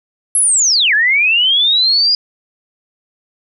sine linear two-way sweep, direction down then up, 11175 to 1646 to 4927 Hz, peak -9 dBFS, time 0.35-2.15 s, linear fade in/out 2 ms, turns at 0.94 s, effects none

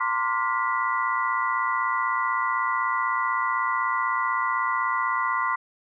sine tone cluster, 915 / 1043 / 1159 / 1418 / 1966 Hz, A#5 / C6 / D6 / F6 / B6, -32 / -6 / -23 / +26 / -8 cents, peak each -33 / -25 / -29 / -31 / -30 dBFS, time 0-5.56 s, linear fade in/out 10 ms, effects none

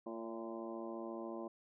harmonic tone with a mistuned harmonic, 114.2 Hz, A#2, 35 cents flat, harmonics 2 / 3 / 4 / 5 / 6 / 7 / 8 / 9, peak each -48 / -45 / -54 / -49 / -52 / -56 / -58 / -53 dBFS, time 0.06-1.48 s, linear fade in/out 5 ms, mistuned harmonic 6, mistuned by -41 cents, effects none

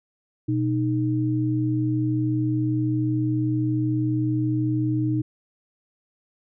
sine tone pair together, 122.63 / 309.4 Hz, B2 / D#4, -12 / -10 cents, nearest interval octave + major third, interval 1602 cents, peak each -23 dBFS, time 0.48-5.22 s, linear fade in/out 10 ms, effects none

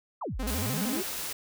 sine exponential two-way sweep, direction down then up, 1314 to 40.24 to 401.7 Hz, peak -31 dBFS, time 0.21-1.03 s, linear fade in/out 10 ms, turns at 0.38 s
sawtooth tone with vibrato, 233.1 Hz, A#3, in tune, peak -29 dBFS, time 0.39-1.01 s, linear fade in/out 10 ms, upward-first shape square, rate 13 Hz, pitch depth 190 cents each way
white noise, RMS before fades -35 dBFS, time 0.47-1.33 s, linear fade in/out 5 ms
effects none

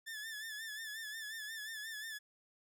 sawtooth tone with vibrato, 1750 Hz, A6, 10 cents flat, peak -39 dBFS, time 0.06-2.19 s, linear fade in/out 20 ms, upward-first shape sine, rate 5.6 Hz, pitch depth 64 cents each way, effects none

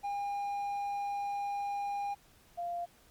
triangle / sine tone pair in turn, 808 / 694.6 Hz, G#5 / F5, -48 / -10 cents, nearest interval minor third, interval 262 cents, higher first, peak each -31 / -34 dBFS, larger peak first, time 0.03-2.15 / 2.57-2.86 s, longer first, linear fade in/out 20 ms, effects pink hiss -63 dBFS RMS until 3.1 s + Opus 48 kbps

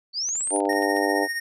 sine linear sweep, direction up, 4401 to 9956 Hz, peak -24 dBFS, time 0.13-0.61 s, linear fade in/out 50 ms
clicks, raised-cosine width 0.3 ms, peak -28 dBFS, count 11, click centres 0.288 / 0.355 / 0.408 / 0.474 / 0.506 / 0.562 / 0.604 / 0.654 / 0.73 / 0.824 / 0.967 s
harmonic tone, 99.8 Hz, G2, 32 cents sharp, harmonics 3 / 4 / 5 / 6 / 7 / 8 / 9, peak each -26 / -27 / -28 / -29 / -29 / -30 / -31 dBFS, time 0.5-1.28 s, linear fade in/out 50 ms
square tone with tremolo, 1852 Hz, A#6, 12 cents flat, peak -25 dBFS, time 0.69-1.4 s, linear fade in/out 5 ms, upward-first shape sine, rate 15 Hz, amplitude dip 50%
effects resampled to 32000 Hz

